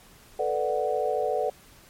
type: chord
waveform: sine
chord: B minor seventh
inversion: third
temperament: equal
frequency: 440 / 493.9 / 587.3 / 740 Hz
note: A4 / B4 / D5 / F#5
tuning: 0 / 0 / 0 / 0 cents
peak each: -29 dBFS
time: 0.39-1.5 s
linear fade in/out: 5 ms
effects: pink hiss -53 dBFS RMS until 1.89 s + MP3 64 kbps